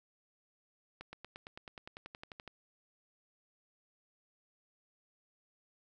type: accelerating click train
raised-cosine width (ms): 0.3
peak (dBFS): -30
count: 16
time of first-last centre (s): 1.01-2.477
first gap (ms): 120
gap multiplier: 0.97
effects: none

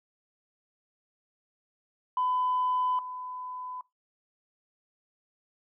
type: tone pair in turn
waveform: sine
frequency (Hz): 1005 / 1005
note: B5 / B5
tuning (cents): +30 / +30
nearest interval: unison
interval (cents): 0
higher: neither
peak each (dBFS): -24 / -36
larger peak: first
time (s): 2.17-2.99 / 2.99-3.81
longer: neither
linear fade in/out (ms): 2
effects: noise-tail reverb RT60 0.2 s tail -21 dB re dry + tanh soft clip ceiling -20 dBFS

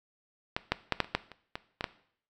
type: clicks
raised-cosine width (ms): 0.3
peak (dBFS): -13 / -9 / -9 / -8 / -28 / -9 / -29 / -19 / -16 / -13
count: 10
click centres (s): 0.565 / 0.72 / 0.923 / 1.003 / 1.045 / 1.15 / 1.317 / 1.555 / 1.809 / 1.842
effects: noise-tail reverb RT60 0.6 s tail -17 dB re dry

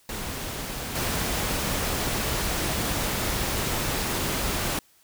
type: noise with level steps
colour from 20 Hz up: pink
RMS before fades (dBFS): -33 / -27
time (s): 0.09-4.79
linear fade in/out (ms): 2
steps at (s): 0.95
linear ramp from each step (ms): 5
effects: white hiss -60 dBFS RMS until 5.03 s

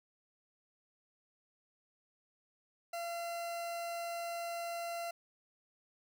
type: tone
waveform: 40% pulse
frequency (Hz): 683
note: F5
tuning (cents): -39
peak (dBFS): -37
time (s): 2.93-5.11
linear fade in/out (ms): 5
effects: none

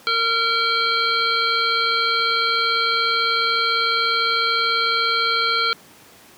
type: harmonic tone with a mistuned harmonic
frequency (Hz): 459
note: A#4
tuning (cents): -27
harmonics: 1 / 3 / 5 / 7 / 9 / 10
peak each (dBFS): -30 / -20 / -25 / -25 / -24 / -32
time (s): 0.07-5.73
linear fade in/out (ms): 0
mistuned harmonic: 10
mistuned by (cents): -40
effects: pink hiss -47 dBFS RMS until 6.37 s + high-pass 150 Hz 12 dB/octave

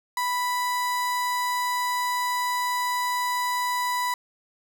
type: tone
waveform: 35% pulse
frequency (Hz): 987.8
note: B5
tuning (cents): 0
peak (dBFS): -22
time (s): 0.17-4.14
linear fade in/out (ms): 2
effects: none

